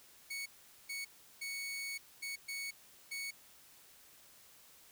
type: tone bursts at uneven times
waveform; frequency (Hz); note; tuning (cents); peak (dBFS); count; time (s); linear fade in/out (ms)
sawtooth; 2222; C#7; +4; -36; 6; 0.3-0.46 / 0.89-1.05 / 1.41-1.98 / 2.22-2.36 / 2.48-2.71 / 3.11-3.31; 10
effects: white hiss -61 dBFS RMS until 4.91 s